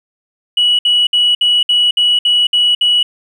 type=tone bursts; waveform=sine; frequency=2933 Hz; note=F#7; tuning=16 cents flat; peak=-7 dBFS; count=9; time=0.57-3.03 s; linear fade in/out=5 ms; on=220 ms; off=60 ms; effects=tanh soft clip ceiling -5 dBFS + 8-bit